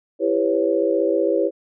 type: chord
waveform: sine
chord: C# half-diminished seventh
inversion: first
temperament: just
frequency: 332.6 / 399.1 / 498.9 / 554.4 Hz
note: E4 / G4 / B4 / C#5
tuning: +16 / +31 / +17 / 0 cents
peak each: -22 dBFS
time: 0.19-1.51 s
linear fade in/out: 50 ms
effects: none